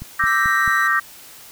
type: click train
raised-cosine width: 5 ms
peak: -19 dBFS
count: 4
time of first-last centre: 0.02-0.678 s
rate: 4.56 Hz
type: chord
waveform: sine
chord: E half-diminished seventh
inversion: third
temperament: equal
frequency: 1174.7 / 1318.5 / 1568 / 1864.7 Hz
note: D6 / E6 / G6 / Bb6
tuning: 0 / 0 / 0 / 0 cents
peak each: -21 / -23 / -20 / -19 dBFS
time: 0.19-1 s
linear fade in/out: 10 ms
type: tone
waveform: sawtooth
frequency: 1975.5 Hz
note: B6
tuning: in tune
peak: -26 dBFS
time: 0.26-0.88 s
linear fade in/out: 10 ms
effects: white hiss -42 dBFS RMS until 1.51 s